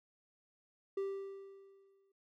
triangle tone with exponential decay, 391.7 Hz, G4, 1 cent flat, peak -31 dBFS, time 0.97-2.12 s, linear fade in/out 5 ms, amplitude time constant 250 ms, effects none

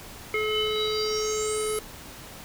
square tone with low-pass filter sweep, 429.6 Hz, A4, 41 cents flat, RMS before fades -27 dBFS, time 0.34-1.79 s, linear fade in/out 2 ms, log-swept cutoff 2300 to 11000 Hz, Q 8.7, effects pink hiss -43 dBFS RMS until 2.44 s

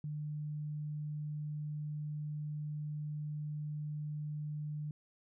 sine tone, 150 Hz, D3, 37 cents sharp, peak -37 dBFS, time 0.04-4.91 s, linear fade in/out 2 ms, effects none

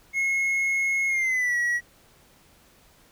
triangle tone with pitch glide, 2169 to 1921.2 Hz, C#7 to B6, -38 to -48 cents, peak -20 dBFS, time 0.13-1.81 s, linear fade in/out 50 ms, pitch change -210 cents, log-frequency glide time 1.08-1.57 s, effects pink hiss -57 dBFS RMS until 3.11 s

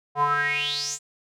square tone with band-pass filter sweep, 145 Hz, D3, 22 cents flat, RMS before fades -25 dBFS, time 0.15-0.99 s, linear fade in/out 50 ms, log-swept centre 830 to 7700 Hz, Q 8.3, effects none

